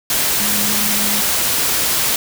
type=tone in noise; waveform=sine; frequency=207.5 Hz; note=G#3; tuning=1 cent flat; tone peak=-25 dBFS; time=0.4-1.21 s; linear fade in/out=2 ms; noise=white; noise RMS=-17 dBFS; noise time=0.1-2.16 s; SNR=-11 dB; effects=none